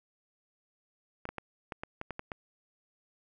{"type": "clicks", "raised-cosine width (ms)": 0.5, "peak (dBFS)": -22, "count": 9, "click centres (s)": [1.254, 1.29, 1.383, 1.722, 1.835, 2.014, 2.107, 2.194, 2.318], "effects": []}